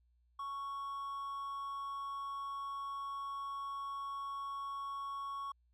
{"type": "tone with amplitude modulation", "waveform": "triangle", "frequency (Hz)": 1110, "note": "C#6", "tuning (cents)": 2, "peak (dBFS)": -36, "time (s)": [0.39, 5.52], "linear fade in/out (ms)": 5, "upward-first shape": "sine", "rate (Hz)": 252, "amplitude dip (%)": 30, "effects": ["added 60 Hz sine -69 dBFS peak until 5.73 s"]}